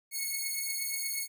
5% pulse beating tone pair, 2192 / 2200.4 Hz, C#7 / C#7, -20 / -13 cents, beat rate 8.4 Hz, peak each -24 / -26 dBFS, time 0.11-1.28 s, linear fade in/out 50 ms, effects none

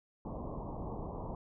pink low-pass noise, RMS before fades -41 dBFS, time 0.25-1.35 s, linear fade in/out 2 ms, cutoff 1100 Hz, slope 96 dB/octave, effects none

